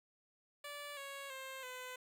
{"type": "tone with pitch steps", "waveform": "10% pulse", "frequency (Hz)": [580, 554.1, 529.4, 505.8], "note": ["D5", "C#5", "C5", "B4"], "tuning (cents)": [-22, -1, 20, 41], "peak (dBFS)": -37, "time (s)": [0.64, 1.96], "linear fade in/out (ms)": 5, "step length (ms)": 330, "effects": ["12-bit"]}